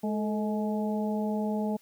harmonic tone with a mistuned harmonic, 211.4 Hz, G#3, 31 cents sharp, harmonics 1 / 2 / 3 / 4, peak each -28 / -35 / -36 / -38 dBFS, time 0.03-1.77 s, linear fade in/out 10 ms, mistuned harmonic 2, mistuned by +54 cents, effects white hiss -62 dBFS RMS until 1.81 s

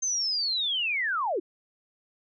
sine linear sweep, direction down, 6330 to 303.6 Hz, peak -25 dBFS, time 0.02-1.4 s, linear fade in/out 10 ms, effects none

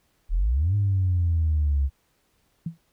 sine exponential two-way sweep, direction up then down, 36.29 to 103.83 to 67.1 Hz, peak -18 dBFS, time 0.29-1.9 s, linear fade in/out 50 ms, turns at 0.75 s
sine tone with exponential decay, 165.3 Hz, E3, 5 cents sharp, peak -23 dBFS, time 2.66-2.78 s, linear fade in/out 5 ms, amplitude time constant 25 ms
effects tanh soft clip ceiling -15 dBFS + pink hiss -68 dBFS RMS until 2.92 s

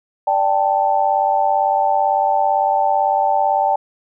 sine chord, D suspended fourth, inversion none, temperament just, 587.3 / 783.1 / 881 Hz, D5 / G5 / A5, 0 / -2 / +2 cents, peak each -21 / -16 / -18 dBFS, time 0.27-3.76 s, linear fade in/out 5 ms, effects none

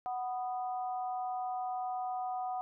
harmonic tone, 247.7 Hz, B3, 5 cents sharp, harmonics 3 / 4 / 5, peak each -34 / -46 / -46 dBFS, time 0.06-2.61 s, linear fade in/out 0 ms, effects none

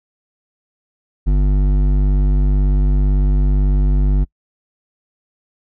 sine tone with hard clipping, 49.03 Hz, G1, 1 cent sharp, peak -13 dBFS, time 1.26-4.25 s, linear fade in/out 20 ms, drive 11 dB, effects noise-tail reverb RT60 0.1 s tail -26 dB re dry

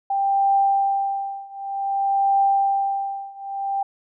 sine tone with tremolo, 789 Hz, G5, 11 cents sharp, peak -14 dBFS, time 0.1-3.83 s, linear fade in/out 5 ms, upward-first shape triangle, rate 0.54 Hz, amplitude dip 95%, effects none

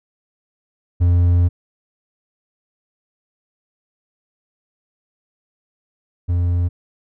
triangle tone pair in turn, 87.5 / 87.5 Hz, F2 / F2, +4 / +4 cents, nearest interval unison, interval 0 cents, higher neither, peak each -9 / -13 dBFS, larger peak first, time 1-1.49 / 6.28-6.69 s, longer first, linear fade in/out 20 ms, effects none

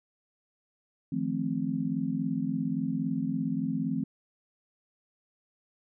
sine chord, F dominant seventh, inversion third, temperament just, 157.15 / 174.61 / 218.3 / 261.9 Hz, Eb3 / F3 / A3 / C4, +18 / 0 / -13 / +2 cents, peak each -35 / -34 / -33 / -31 dBFS, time 1.12-4.04 s, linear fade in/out 5 ms, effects none

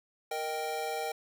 square chord, Eb major, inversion second, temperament equal, 466.2 / 622.3 / 784 Hz, Bb4 / Eb5 / G5, 0 / 0 / 0 cents, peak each -38 / -40 / -36 dBFS, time 0.31-1.12 s, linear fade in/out 5 ms, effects none

